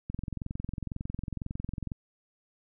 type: click train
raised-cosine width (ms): 5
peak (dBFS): -22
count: 41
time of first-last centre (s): 0.1-1.918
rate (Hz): 22
effects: none